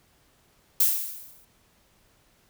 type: noise with exponential decay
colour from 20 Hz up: violet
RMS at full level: -18 dBFS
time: 0.8-1.45 s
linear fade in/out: 5 ms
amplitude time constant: 140 ms
effects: pink hiss -63 dBFS RMS until 2.49 s